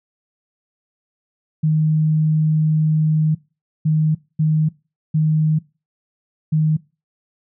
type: tone bursts at uneven times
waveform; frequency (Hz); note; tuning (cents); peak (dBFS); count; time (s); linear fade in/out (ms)
sine; 155.56; D#3; 0; -13; 5; 1.63-3.35 / 3.85-4.15 / 4.39-4.69 / 5.14-5.59 / 6.52-6.77; 10
effects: noise-tail reverb RT60 0.3 s tail -22 dB re dry